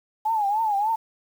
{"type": "tone with vibrato", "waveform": "sine", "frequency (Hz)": 847, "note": "G#5", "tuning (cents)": 34, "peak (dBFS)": -20, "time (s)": [0.25, 0.96], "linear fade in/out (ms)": 10, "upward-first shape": "triangle", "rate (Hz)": 3.4, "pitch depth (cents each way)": 140, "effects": ["8-bit"]}